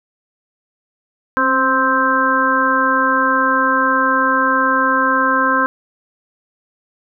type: harmonic tone with a mistuned harmonic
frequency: 261.6 Hz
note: C4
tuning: in tune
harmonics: 1 / 2 / 4 / 5 / 6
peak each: -21 / -22 / -16 / -20 / -17 dBFS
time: 1.37-5.66 s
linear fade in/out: 0 ms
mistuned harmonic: 1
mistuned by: +32 cents
effects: none